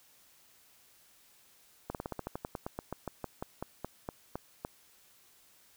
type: slowing click train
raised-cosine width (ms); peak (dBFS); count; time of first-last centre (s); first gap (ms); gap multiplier
1; -22; 21; 1.9-4.649; 48; 1.1
effects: white hiss -63 dBFS RMS until 5.76 s